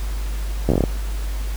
slowing click train, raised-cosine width 2 ms, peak -4 dBFS, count 8, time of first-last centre 0.69-0.838 s, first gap 13 ms, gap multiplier 1.16, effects added 50 Hz sine -22 dBFS peak until 1.56 s + pink hiss -38 dBFS RMS until 1.56 s

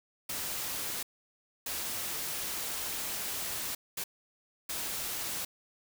white noise bursts at uneven times, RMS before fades -36 dBFS, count 4, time 0.29-1.03 / 1.66-3.75 / 3.97-4.04 / 4.69-5.45 s, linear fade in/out 5 ms, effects none

